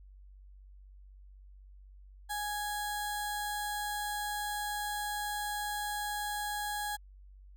15% pulse tone with notch filter, 830.6 Hz, G#5, in tune, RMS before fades -36 dBFS, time 2.29-6.97 s, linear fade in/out 20 ms, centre 2500 Hz, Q 1.4, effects added 48 Hz sine -51 dBFS peak until 7.56 s

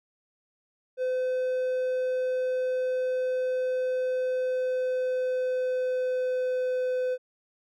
triangle tone with pitch glide, 510 to 506.5 Hz, C5 to B4, -44 to +44 cents, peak -23 dBFS, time 0.97-7.18 s, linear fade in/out 50 ms, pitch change -12 cents, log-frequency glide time 4.45-7.04 s, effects none

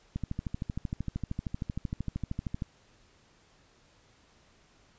click train, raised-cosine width 5 ms, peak -20 dBFS, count 33, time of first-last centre 0.16-2.622 s, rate 13 Hz, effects pink hiss -63 dBFS RMS until 4.98 s + resampled to 16000 Hz

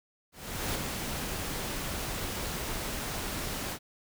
pink noise with ADSR envelope, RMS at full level -31 dBFS, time 0.32-3.79 s, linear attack 430 ms, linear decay 11 ms, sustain -4 dB, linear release 61 ms, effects none

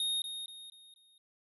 square tone with echo, 3714 Hz, A#7, 7 cents flat, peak -31 dBFS, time 0-0.22 s, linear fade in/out 2 ms, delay 240 ms, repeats 4, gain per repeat -8 dB, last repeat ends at 1.18 s, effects resampled to 32000 Hz

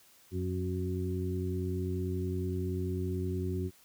harmonic tone with a mistuned harmonic, 91 Hz, F#2, 28 cents flat, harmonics 1 / 2 / 3 / 4, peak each -33 / -38 / -40 / -37 dBFS, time 0.31-3.71 s, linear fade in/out 50 ms, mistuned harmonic 4, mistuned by +21 cents, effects white hiss -61 dBFS RMS until 3.84 s

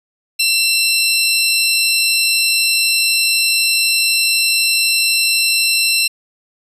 25% pulse tone pair together, 2700 / 4076 Hz, E7 / C8, +41 / -46 cents, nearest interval perfect fifth, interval 713 cents, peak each -11 dBFS, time 0.39-6.08 s, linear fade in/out 10 ms, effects resampled to 32000 Hz

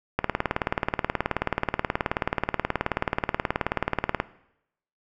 click train, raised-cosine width 0.5 ms, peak -7 dBFS, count 76, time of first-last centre 0.19-4.201 s, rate 18.7 Hz, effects noise-tail reverb RT60 0.8 s tail -18 dB re dry

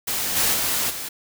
white noise with level steps, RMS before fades -25 / -20 / -23 / -31 dBFS, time 0.07-1.09 s, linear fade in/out 10 ms, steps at 0.35 / 0.53 / 0.89 s, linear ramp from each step 20 ms, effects none

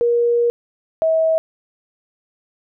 sine tone pair in turn, 474.2 / 643.9 Hz, A#4 / E5, +30 / -41 cents, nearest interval perfect fourth, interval 529 cents, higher second, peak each -13 dBFS, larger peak neither, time 0.01-0.5 / 1.02-1.38 s, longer first, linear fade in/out 0 ms, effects none

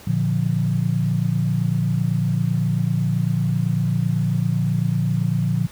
sine chord, Bb major, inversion none, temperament equal, 116.54 / 146.83 / 174.61 Hz, Bb2 / D3 / F3, 0 / 0 / 0 cents, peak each -22 dBFS, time 0.07-5.67 s, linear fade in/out 5 ms, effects pink hiss -44 dBFS RMS until 5.71 s

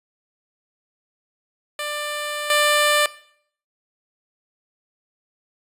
10% pulse tone with level steps, 593 Hz, D5, 17 cents sharp, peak -17 / -7 dBFS, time 1.79-3.06 s, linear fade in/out 2 ms, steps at 2.5 s, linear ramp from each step 2 ms, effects noise-tail reverb RT60 0.6 s tail -19 dB re dry + resampled to 32000 Hz

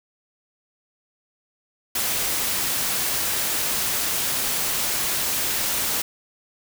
white noise, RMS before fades -24 dBFS, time 1.95-6.02 s, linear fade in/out 5 ms, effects none

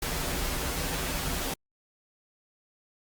pink noise with comb filter, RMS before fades -31 dBFS, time 0.02-1.54 s, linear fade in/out 5 ms, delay 9.4 ms, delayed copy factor -0.65, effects Opus 48 kbps

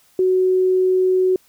sine tone, 371.4 Hz, F#4, 7 cents sharp, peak -13 dBFS, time 0.19-1.36 s, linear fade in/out 2 ms, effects white hiss -56 dBFS RMS until 1.48 s

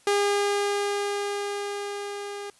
sawtooth tone with level ramp, 405.8 Hz, G#4, 40 cents flat, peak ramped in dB -16 to -30 dBFS, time 0.07-2.5 s, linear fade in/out 2 ms, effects white hiss -58 dBFS RMS until 2.59 s + resampled to 24000 Hz

